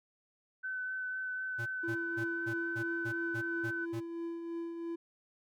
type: tone with vibrato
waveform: sine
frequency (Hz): 1516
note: F#6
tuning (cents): +42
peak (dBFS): -35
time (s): 0.63-3.86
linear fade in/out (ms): 20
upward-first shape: sine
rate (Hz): 4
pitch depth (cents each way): 12
type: tone bursts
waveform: square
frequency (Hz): 116.8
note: A#2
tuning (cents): +4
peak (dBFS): -39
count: 9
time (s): 1.58-4.007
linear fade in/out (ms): 20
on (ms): 83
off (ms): 210
type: tone with tremolo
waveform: triangle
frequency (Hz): 336.1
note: E4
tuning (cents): +34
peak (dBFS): -33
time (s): 1.83-4.96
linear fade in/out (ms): 10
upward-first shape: triangle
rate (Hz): 3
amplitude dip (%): 45
effects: none